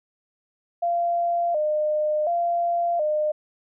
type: tone with vibrato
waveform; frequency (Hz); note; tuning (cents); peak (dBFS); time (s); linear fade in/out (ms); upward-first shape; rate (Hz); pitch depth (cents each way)
sine; 647; E5; -32; -20; 0.82-3.32; 10; square; 0.69; 110
effects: none